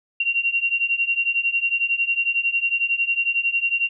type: beating tone pair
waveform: sine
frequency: 2750 / 2761 Hz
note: F7 / F7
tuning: -27 / -20 cents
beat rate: 11 Hz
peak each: -23 / -21 dBFS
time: 0.2-3.89 s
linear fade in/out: 5 ms
effects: none